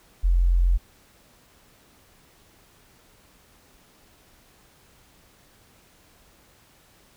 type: tone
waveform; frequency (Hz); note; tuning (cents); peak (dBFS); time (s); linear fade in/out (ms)
sine; 43.83; F1; +7; -16; 0.23-0.78; 20
effects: pink hiss -57 dBFS RMS until 7.16 s